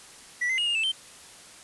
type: tone with pitch steps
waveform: triangle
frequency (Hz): 1956 / 2064 / 2868 / 2829 / 2640 / 3114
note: B6 / C7 / F7 / F7 / E7 / G7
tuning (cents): -17 / -24 / +45 / +22 / +2 / -12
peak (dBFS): -22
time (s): 0.41-0.92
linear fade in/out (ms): 10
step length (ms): 85
effects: white hiss -48 dBFS RMS until 1.63 s + resampled to 24000 Hz